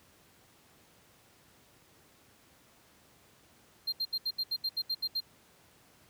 triangle tone bursts, 4186 Hz, C8, in tune, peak -28 dBFS, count 11, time 3.87-5.205 s, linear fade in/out 10 ms, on 55 ms, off 73 ms, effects pink hiss -62 dBFS RMS until 6.09 s + high-pass 80 Hz 12 dB/octave

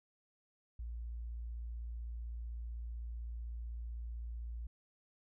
sine tone, 57.9 Hz, A#1, 11 cents flat, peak -40 dBFS, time 0.79-4.67 s, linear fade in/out 5 ms, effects none

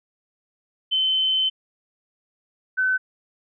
sine tone pair in turn, 3066 / 1517.1 Hz, G7 / F#6, -39 / +43 cents, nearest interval octave, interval 1218 cents, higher first, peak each -18 dBFS, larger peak neither, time 0.91-1.5 / 2.77-2.98 s, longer first, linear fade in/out 20 ms, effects none

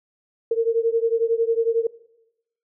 sine beating tone pair, 454 / 465 Hz, A#4 / A#4, -46 / -4 cents, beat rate 11 Hz, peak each -20 / -22 dBFS, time 0.51-1.87 s, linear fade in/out 5 ms, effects noise-tail reverb RT60 0.9 s tail -21 dB re dry

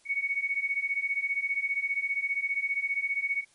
sine beating tone pair, 2217 / 2232 Hz, C#7 / C#7, 0 / +11 cents, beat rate 15 Hz, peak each -31 / -29 dBFS, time 0.05-3.45 s, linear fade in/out 50 ms, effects white hiss -63 dBFS RMS until 3.54 s + MP3 48 kbps

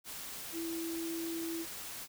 sine tone in noise, 331.2 Hz, E4, 8 cents sharp, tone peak -36 dBFS, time 0.52-1.66 s, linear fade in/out 50 ms, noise white, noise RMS -44 dBFS, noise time 0.04-2.08 s, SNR +5 dB, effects none

